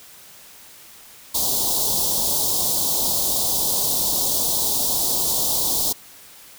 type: band-stop noise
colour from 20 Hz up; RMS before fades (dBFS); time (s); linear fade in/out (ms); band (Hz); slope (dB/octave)
white; -21; 1.34-5.93; 10; 1000 to 3500; 48
effects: white hiss -45 dBFS RMS until 6.58 s